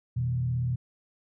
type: tone with frequency modulation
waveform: sine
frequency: 123.47 Hz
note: B2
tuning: in tune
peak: -25 dBFS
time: 0.16-0.76 s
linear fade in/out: 10 ms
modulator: 36.9 Hz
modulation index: 0.54
effects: none